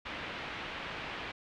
white low-pass noise, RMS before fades -41 dBFS, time 0.05-1.32 s, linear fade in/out 10 ms, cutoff 3000 Hz, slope 24 dB/octave, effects none

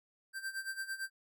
square tone with tremolo, 1568 Hz, G6, in tune, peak -36 dBFS, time 0.33-1.1 s, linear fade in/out 50 ms, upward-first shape sine, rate 8.9 Hz, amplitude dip 80%, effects none

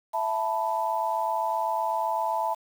sine chord, E suspended fourth, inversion none, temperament equal with one note detuned, 661.9 / 880 / 987.8 Hz, E5 / A5 / B5, +7 / 0 / 0 cents, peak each -30 / -27 / -30 dBFS, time 0.13-2.55 s, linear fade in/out 20 ms, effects 8-bit

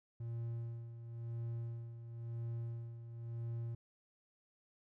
triangle tone with tremolo, 116.54 Hz, A#2, in tune, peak -36 dBFS, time 0.2-3.75 s, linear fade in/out 5 ms, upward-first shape sine, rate 0.97 Hz, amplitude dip 65%, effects none

